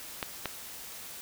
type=clicks; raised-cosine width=0.3 ms; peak=-15 dBFS; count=2; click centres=0.228 / 0.457 s; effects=white hiss -44 dBFS RMS until 1.21 s